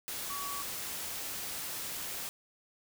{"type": "tone in noise", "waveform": "sine", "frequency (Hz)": 1133, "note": "C#6", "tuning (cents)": 37, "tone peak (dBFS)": -39, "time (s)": [0.3, 0.62], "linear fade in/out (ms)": 0, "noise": "white", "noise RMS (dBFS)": -39, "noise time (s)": [0.08, 2.29], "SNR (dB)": -3, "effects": []}